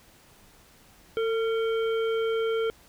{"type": "harmonic tone with a mistuned harmonic", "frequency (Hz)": 450, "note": "A4", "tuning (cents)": 39, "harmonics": [1, 3, 5, 7], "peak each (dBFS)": [-24, -35, -41, -41], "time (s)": [1.17, 2.7], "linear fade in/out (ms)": 0, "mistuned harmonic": 3, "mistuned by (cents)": 36, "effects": ["pink hiss -56 dBFS RMS until 2.88 s"]}